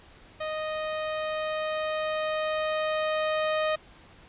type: tone with level ramp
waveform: sawtooth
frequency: 621 Hz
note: D#5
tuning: 3 cents flat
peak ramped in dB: -26 to -20 dBFS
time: 0.4-3.76 s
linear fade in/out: 10 ms
effects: pink hiss -53 dBFS RMS until 4.28 s + resampled to 8000 Hz